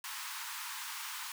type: high-pass noise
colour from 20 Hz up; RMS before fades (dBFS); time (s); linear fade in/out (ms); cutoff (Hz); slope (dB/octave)
pink; -42; 0.04-1.32; 2; 870; 96
effects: none